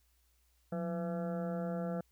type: harmonic tone with a mistuned harmonic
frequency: 168.8 Hz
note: E3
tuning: 41 cents sharp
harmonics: 1 / 2 / 3 / 4 / 5 / 7 / 8 / 9 / 10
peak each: -36 / -48 / -40 / -43 / -54 / -58 / -51 / -60 / -60 dBFS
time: 0.72-2.01 s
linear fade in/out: 5 ms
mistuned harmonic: 1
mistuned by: +100 cents
effects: added 60 Hz sine -70 dBFS peak until 2.11 s + white hiss -75 dBFS RMS until 2.11 s